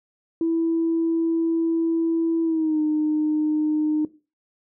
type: tone with pitch glide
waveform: sine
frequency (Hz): 329.6 to 305.8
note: E4 to D#4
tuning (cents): 0 to -30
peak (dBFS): -18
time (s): 0.41-4.05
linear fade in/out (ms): 2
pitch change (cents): -130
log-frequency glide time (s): 2.43-2.8
effects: noise-tail reverb RT60 0.3 s tail -17 dB re dry + tanh soft clip ceiling -14 dBFS